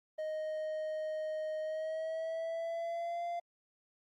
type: tone with pitch glide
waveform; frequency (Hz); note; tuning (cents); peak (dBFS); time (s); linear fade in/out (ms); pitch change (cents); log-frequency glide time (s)
triangle; 622.3 to 690.5; D#5 to F5; 0 to -20; -33; 0.18-3.4; 10; +180; 1.61-3.24
effects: Opus 32 kbps